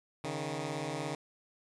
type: beating tone pair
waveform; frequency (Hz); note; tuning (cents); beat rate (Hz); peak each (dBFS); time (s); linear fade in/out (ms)
10% pulse; 138.59 / 155.59; C#3 / D#3; 0 / 0; 17; -30 / -29; 0.24-1.15; 2
effects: resampled to 22050 Hz